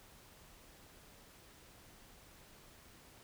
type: silence
effects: pink hiss -60 dBFS RMS until 3.23 s